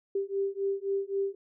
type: beating tone pair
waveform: sine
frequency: 392 / 395.8 Hz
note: G4 / G4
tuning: 0 / +17 cents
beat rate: 3.8 Hz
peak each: -31 dBFS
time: 0.15-1.35 s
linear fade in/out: 5 ms
effects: none